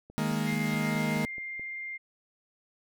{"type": "click train", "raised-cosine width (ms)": 2, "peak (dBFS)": -35, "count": 8, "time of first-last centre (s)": [0.1, 1.596], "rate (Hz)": 4.68}
{"type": "chord", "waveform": "40% pulse", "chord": "D# suspended fourth", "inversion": "none", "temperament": "equal", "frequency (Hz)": [155.56, 207.7, 233.1], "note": ["D#3", "G#3", "A#3"], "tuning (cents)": [0, 0, 0], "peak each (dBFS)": -31, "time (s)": [0.18, 1.25], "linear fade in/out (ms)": 0}
{"type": "tone", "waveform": "sine", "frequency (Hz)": 2106, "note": "C7", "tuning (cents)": 11, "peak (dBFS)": -35, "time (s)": [0.46, 1.98], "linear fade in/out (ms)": 20}
{"effects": []}